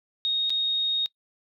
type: tone with dropouts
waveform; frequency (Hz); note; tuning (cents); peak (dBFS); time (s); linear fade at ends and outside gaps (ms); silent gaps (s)
sine; 3729; A#7; 0; -22; 0.25-1.06; 0; 0.496-0.503
effects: noise-tail reverb RT60 0.1 s tail -23 dB re dry